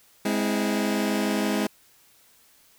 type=chord; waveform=sawtooth; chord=Ab augmented; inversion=none; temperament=just; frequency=207.7 / 259.6 / 324.5 Hz; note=Ab3 / C4 / E4; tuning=0 / -13 / -27 cents; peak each=-21 / -25 / -25 dBFS; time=0.25-1.67 s; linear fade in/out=5 ms; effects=white hiss -58 dBFS RMS until 2.78 s